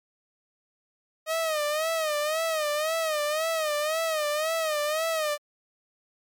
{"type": "tone with vibrato", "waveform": "sawtooth", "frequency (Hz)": 622.3, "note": "D#5", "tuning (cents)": 0, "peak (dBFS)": -21, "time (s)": [1.26, 5.38], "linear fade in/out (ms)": 50, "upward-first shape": "sine", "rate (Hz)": 1.9, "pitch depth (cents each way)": 94, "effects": ["MP3 96 kbps"]}